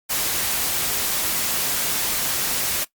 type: noise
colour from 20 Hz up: white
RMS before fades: -23 dBFS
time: 0.09-2.85 s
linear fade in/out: 20 ms
effects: noise-tail reverb RT60 0.1 s tail -18 dB re dry + Opus 48 kbps